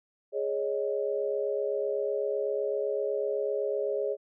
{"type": "chord", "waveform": "sine", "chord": "Ab suspended fourth", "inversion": "none", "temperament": "equal", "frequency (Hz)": [415.3, 554.4, 622.3], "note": ["Ab4", "Db5", "Eb5"], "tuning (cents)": [0, 0, 0], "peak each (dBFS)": [-30, -31, -35], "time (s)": [0.32, 4.17], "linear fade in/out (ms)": 50, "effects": []}